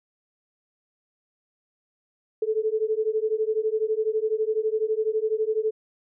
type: beating tone pair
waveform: sine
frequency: 430.4 / 442.4 Hz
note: A4 / A4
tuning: -38 / +9 cents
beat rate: 12 Hz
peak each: -25 dBFS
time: 2.42-5.71 s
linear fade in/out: 5 ms
effects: none